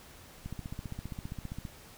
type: click train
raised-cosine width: 5 ms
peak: -26 dBFS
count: 19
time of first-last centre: 0.46-1.652 s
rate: 15.1 Hz
effects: pink hiss -53 dBFS RMS until 1.97 s